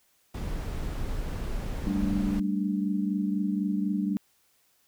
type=noise; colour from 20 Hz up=brown; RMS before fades=-32 dBFS; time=0.34-2.4 s; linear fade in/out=5 ms
type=chord; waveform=sine; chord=G suspended second; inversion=none; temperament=equal; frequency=196 / 220 / 293.7 Hz; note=G3 / A3 / D4; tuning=0 / 0 / 0 cents; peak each=-27 / -32 / -31 dBFS; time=1.87-4.17 s; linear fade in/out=0 ms
effects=white hiss -67 dBFS RMS until 4.87 s